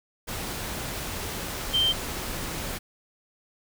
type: tone in noise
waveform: sine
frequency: 3136 Hz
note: G7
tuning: in tune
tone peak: -20 dBFS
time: 1.73-1.93 s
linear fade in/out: 20 ms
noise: pink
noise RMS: -33 dBFS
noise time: 0.27-2.79 s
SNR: +10 dB
effects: none